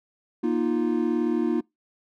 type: chord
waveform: triangle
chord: Bb suspended fourth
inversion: none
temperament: equal with one note detuned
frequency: 237.4 / 311.1 / 349.2 Hz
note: Bb3 / Eb4 / F4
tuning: +32 / 0 / 0 cents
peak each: -24 dBFS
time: 0.43-1.61 s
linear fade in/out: 10 ms
effects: noise-tail reverb RT60 0.2 s tail -26 dB re dry